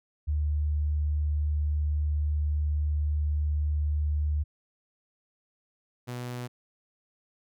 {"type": "tone pair in turn", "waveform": ["sine", "sawtooth"], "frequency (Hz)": [74.7, 122.91], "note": ["D2", "B2"], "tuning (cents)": [30, -8], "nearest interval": "major sixth", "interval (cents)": 862, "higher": "second", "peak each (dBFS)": [-24, -30], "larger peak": "first", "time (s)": [[0.27, 4.44], [6.07, 6.48]], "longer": "first", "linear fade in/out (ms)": 20, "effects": []}